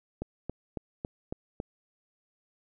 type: click train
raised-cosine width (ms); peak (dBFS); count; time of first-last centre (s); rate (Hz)
2; -20; 6; 0.22-1.601; 3.62
effects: none